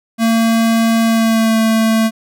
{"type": "tone with pitch glide", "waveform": "square", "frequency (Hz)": [227.1, 222.8], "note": ["A#3", "A3"], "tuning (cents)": [-45, 22], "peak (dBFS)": -11, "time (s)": [0.18, 2.11], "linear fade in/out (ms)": 50, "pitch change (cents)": -33, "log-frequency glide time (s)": [1.04, 1.58], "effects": []}